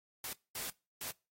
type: noise bursts at uneven times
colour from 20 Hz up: white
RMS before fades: -41 dBFS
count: 3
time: 0.24-0.33 / 0.55-0.7 / 1.01-1.11 s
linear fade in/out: 2 ms
effects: noise-tail reverb RT60 0.3 s tail -24 dB re dry + AAC 48 kbps